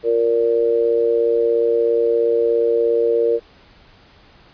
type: tone with amplitude modulation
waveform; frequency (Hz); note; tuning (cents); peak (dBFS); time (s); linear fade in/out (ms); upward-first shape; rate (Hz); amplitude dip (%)
sine; 465.6; A#4; -2; -10; 0.03-3.4; 50; sine; 117; 80
effects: pink hiss -49 dBFS RMS until 4.53 s + resampled to 11025 Hz